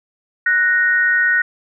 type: tone pair together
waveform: sine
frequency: 1480 / 1864.7 Hz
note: F#6 / A#6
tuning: 0 / 0 cents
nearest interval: major third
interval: 400 cents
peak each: -15 dBFS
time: 0.46-1.42 s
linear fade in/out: 5 ms
effects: none